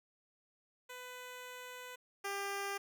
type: tone pair in turn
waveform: 10% pulse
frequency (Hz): 500 / 398.3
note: B4 / G4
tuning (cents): +21 / +28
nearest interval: major third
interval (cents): 393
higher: first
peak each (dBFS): -38 / -29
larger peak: second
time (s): 0.89-1.96 / 2.24-2.78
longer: first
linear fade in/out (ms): 10
effects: none